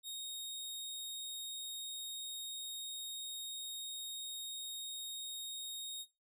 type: tone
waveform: sawtooth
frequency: 3729 Hz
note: A#7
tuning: in tune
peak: -38 dBFS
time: 0.03-6.06 s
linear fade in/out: 50 ms
effects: noise-tail reverb RT60 0.2 s tail -17 dB re dry